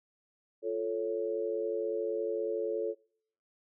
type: chord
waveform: sine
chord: F augmented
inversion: none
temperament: equal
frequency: 349.2 / 440 / 554.4 Hz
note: F4 / A4 / C#5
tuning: 0 / 0 / 0 cents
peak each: -37 / -32 / -36 dBFS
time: 0.62-2.95 s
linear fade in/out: 50 ms
effects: noise-tail reverb RT60 0.6 s tail -24 dB re dry